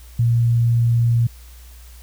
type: tone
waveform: sine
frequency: 117.6 Hz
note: A#2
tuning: 16 cents sharp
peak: -13 dBFS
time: 0.19-1.27 s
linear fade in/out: 5 ms
effects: added 60 Hz sine -39 dBFS peak until 2.02 s + white hiss -49 dBFS RMS until 2.02 s